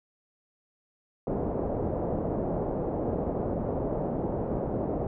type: low-pass noise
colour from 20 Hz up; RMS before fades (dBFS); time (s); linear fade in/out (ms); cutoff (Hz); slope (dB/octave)
white; -30; 1.27-5.07; 2; 630; 24
effects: none